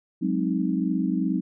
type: chord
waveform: sine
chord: Ab dominant seventh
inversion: third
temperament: equal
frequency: 185 / 207.7 / 261.6 / 311.1 Hz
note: Gb3 / Ab3 / C4 / Eb4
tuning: 0 / 0 / 0 / 0 cents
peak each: -26 / -29 / -27 / -28 dBFS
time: 0.21-1.41 s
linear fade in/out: 20 ms
effects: none